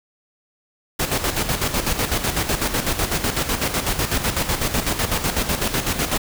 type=noise with tremolo; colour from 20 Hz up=pink; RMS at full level=-20 dBFS; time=0.99-6.18 s; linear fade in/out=10 ms; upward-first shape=square; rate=8 Hz; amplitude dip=60%; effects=none

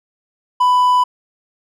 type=tone; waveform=triangle; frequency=995 Hz; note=B5; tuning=13 cents sharp; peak=-8 dBFS; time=0.6-1.04 s; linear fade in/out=10 ms; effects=none

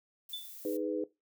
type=noise; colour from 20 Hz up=violet; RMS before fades=-48 dBFS; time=0.29-0.77 s; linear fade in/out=5 ms
type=tone with exponential decay; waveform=sine; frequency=3520 Hz; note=A7; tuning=in tune; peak=-33 dBFS; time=0.33-0.58 s; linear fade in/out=5 ms; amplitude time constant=54 ms
type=chord; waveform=sine; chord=G# minor; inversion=second; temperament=just; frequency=311.5 / 415.3 / 498.4 Hz; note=D#4 / G#4 / B4; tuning=+2 / 0 / +16 cents; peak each=-35 / -36 / -35 dBFS; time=0.65-1.04 s; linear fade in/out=2 ms
effects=noise-tail reverb RT60 0.2 s tail -18 dB re dry

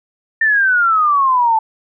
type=exponential sweep; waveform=sine; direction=down; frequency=1813 to 871 Hz; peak=-10 dBFS; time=0.41-1.59 s; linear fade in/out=5 ms; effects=none

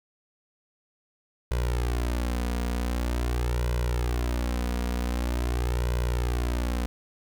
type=tone with flanger; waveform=sawtooth; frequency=60.2 Hz; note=B1; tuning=44 cents flat; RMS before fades=-27 dBFS; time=1.51-6.86 s; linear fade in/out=0 ms; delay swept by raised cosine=2 to 4.2 ms; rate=0.45 Hz; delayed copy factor=+0.8; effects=none

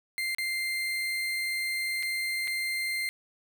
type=tone with dropouts; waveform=35% pulse; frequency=2093 Hz; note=C7; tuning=in tune; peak=-27 dBFS; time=0.18-3.09 s; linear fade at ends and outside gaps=0 ms; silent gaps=0.348-0.384 / 2.027-2.031 / 2.474-2.478 s; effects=none

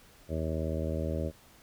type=harmonic tone; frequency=79.5 Hz; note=D#2; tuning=38 cents sharp; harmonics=1 / 2 / 3 / 4 / 5 / 6 / 7 / 8; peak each=-33 / -37 / -39 / -40 / -41 / -42 / -38 / -43 dBFS; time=0.28-1.32 s; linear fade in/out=50 ms; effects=pink hiss -58 dBFS RMS until 1.62 s

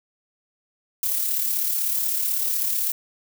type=noise with amplitude modulation; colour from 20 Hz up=violet; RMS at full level=-22 dBFS; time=1.03-2.92 s; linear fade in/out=2 ms; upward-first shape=sine; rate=36 Hz; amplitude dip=40%; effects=none

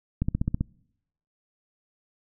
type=click train; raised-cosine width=5 ms; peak=-12 dBFS; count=7; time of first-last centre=0.22-0.61 s; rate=15.4 Hz; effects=noise-tail reverb RT60 0.8 s tail -26 dB re dry

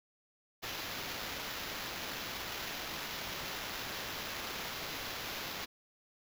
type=noise with sample-and-hold; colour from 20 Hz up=white; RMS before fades=-41 dBFS; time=0.62-5.66 s; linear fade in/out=20 ms; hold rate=8820 Hz; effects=none

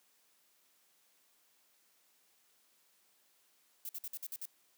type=noise bursts; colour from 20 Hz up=violet; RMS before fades=-42 dBFS; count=7; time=3.85-4.455 s; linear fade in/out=2 ms; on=41 ms; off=53 ms; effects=white hiss -71 dBFS RMS until 4.77 s + high-pass 200 Hz 12 dB/octave

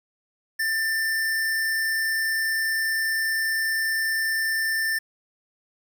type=tone; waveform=square; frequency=1785 Hz; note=A6; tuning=24 cents sharp; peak=-23 dBFS; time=0.59-4.99 s; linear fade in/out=10 ms; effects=9-bit

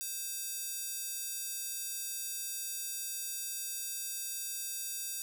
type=tone with high-pass filter; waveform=square; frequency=523.3 Hz; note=C5; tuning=in tune; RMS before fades=-39 dBFS; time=0.01-5.22 s; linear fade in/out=0 ms; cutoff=7400 Hz; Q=0.96; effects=none

